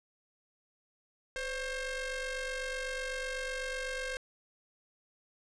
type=ring-modulated tone; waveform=sawtooth; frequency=537 Hz; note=C5; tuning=45 cents sharp; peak=-28 dBFS; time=1.36-4.17 s; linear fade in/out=0 ms; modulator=1050 Hz; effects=resampled to 22050 Hz